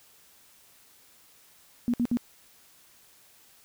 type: tone bursts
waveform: sine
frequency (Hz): 240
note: B3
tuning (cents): -49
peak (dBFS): -22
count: 3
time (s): 1.88-2.171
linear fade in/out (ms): 0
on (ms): 57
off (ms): 60
effects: white hiss -58 dBFS RMS until 3.64 s